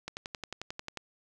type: click train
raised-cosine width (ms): 0.2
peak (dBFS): -20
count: 11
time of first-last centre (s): 0.08-0.973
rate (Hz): 11.2
effects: none